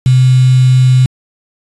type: tone with quantisation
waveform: sine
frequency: 128.3 Hz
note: C3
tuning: 34 cents flat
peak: -4 dBFS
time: 0.06-1.06 s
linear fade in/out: 2 ms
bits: 4
effects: resampled to 24000 Hz